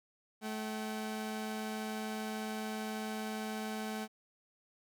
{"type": "tone pair together", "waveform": "sawtooth", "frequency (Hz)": [216.7, 765], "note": ["A3", "G5"], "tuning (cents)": [-26, -42], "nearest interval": "octave + minor seventh", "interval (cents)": 2184, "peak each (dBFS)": [-34, -40], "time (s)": [0.41, 4.08], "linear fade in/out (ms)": 50, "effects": []}